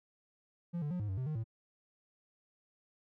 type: tone with pitch steps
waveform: triangle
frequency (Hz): 172.2 / 147.1 / 179.1 / 104.4 / 95.1 / 129.3 / 154.1 / 111.9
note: F3 / D3 / F3 / G#2 / F#2 / C3 / D#3 / A2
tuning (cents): -24 / +3 / +44 / +10 / +48 / -20 / -16 / +30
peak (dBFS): -32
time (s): 0.73-1.442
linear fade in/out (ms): 20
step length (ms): 89
effects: none